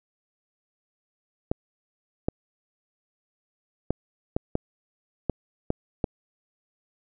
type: clicks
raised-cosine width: 2 ms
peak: -10 dBFS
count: 8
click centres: 1.515 / 2.285 / 3.906 / 4.365 / 4.554 / 5.297 / 5.704 / 6.042 s
effects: none